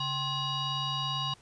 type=tone with frequency modulation; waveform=sine; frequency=1975.5 Hz; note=B6; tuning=in tune; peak=-29 dBFS; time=0-1.34 s; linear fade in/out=5 ms; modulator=918 Hz; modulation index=2.4; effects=pink hiss -59 dBFS RMS until 1.41 s + resampled to 22050 Hz